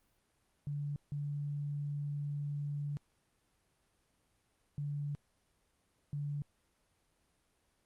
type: tone bursts at uneven times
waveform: sine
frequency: 144.8 Hz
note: D3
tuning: 24 cents flat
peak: -35 dBFS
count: 4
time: 0.67-0.96 / 1.12-2.97 / 4.78-5.15 / 6.13-6.42 s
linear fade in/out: 0 ms
effects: pink hiss -75 dBFS RMS until 7.85 s + Opus 32 kbps